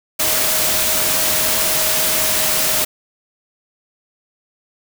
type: tone in noise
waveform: sine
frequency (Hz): 629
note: D#5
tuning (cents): +19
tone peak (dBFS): -28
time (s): 0.19-2.85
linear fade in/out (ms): 10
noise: white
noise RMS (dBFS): -17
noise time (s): 0.19-2.85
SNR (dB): -14
effects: none